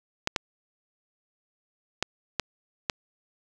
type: clicks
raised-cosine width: 0.2 ms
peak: -7 dBFS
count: 5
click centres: 0.274 / 0.362 / 2.026 / 2.397 / 2.898 s
effects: none